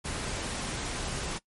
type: noise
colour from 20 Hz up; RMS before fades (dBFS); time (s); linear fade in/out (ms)
pink; -34; 0.04-1.39; 20
effects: noise-tail reverb RT60 0.1 s tail -21 dB re dry + MP3 48 kbps